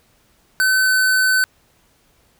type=tone pair in turn; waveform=square; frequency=1523 / 1517.6 Hz; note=F#6 / F#6; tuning=+50 / +43 cents; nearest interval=unison; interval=7 cents; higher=first; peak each=-14 dBFS; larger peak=neither; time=0.6-0.86 / 0.86-1.44 s; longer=second; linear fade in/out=0 ms; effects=pink hiss -58 dBFS RMS until 2.39 s